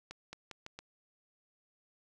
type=accelerating click train; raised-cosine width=0.2 ms; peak=-27 dBFS; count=5; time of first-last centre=0.11-0.79 s; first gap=220 ms; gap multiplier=0.83; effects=none